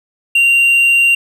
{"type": "tone", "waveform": "triangle", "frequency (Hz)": 2767, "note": "F7", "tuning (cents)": -17, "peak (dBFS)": -6, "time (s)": [0.35, 1.15], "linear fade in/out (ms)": 5, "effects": []}